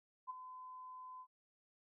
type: tone with ADSR envelope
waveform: sine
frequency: 1018 Hz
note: C6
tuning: 48 cents flat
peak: -39 dBFS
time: 0.27-1.27 s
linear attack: 30 ms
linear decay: 17 ms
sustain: -10 dB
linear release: 64 ms
effects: none